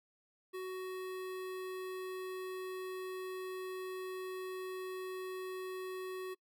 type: tone with notch filter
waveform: square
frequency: 372.6 Hz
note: F#4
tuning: 12 cents sharp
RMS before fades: -42 dBFS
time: 0.53-6.35 s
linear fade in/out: 20 ms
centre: 6200 Hz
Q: 1.5
effects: noise-tail reverb RT60 0.1 s tail -25 dB re dry